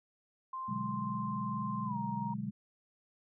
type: tone with pitch glide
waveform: sine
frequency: 1046.5 to 937.7 Hz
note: C6 to A#5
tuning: 0 to +10 cents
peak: -37 dBFS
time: 0.53-2.34 s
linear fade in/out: 5 ms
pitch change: -190 cents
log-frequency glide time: 1.85-1.97 s
type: chord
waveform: sine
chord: G# half-diminished seventh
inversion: first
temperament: equal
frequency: 123.47 / 146.83 / 185 / 207.7 Hz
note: B2 / D3 / F#3 / G#3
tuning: 0 / 0 / 0 / 0 cents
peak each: -42 / -43 / -42 / -38 dBFS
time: 0.68-2.51 s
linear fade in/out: 10 ms
effects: none